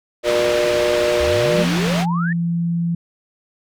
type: low-pass noise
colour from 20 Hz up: white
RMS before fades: -25 dBFS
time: 0.23-2.06 s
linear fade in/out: 50 ms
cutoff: 3100 Hz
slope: 12 dB/octave
type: harmonic tone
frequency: 119.7 Hz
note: A#2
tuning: 46 cents sharp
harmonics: 3 / 4 / 5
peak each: -22 / -21 / -17 dBFS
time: 0.23-1.66 s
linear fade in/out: 50 ms
type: exponential sweep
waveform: sine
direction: up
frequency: 63 to 1864.7 Hz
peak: -23 dBFS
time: 1.2-2.33 s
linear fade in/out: 5 ms
type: tone with pitch glide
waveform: sine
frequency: 173.7 to 169.83 Hz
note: F3 to F3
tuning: -9 to -48 cents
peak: -17 dBFS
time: 1.54-2.95 s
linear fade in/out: 5 ms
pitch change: -39 cents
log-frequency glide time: 1.89-2.3 s
effects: none